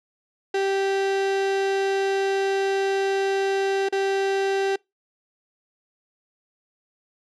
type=tone with dropouts; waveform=35% pulse; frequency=390.5 Hz; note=G4; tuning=7 cents flat; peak=-19 dBFS; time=0.54-4.76 s; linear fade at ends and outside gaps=5 ms; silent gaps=3.888-3.924 s; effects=noise-tail reverb RT60 0.2 s tail -25 dB re dry + low-pass 5000 Hz 12 dB/octave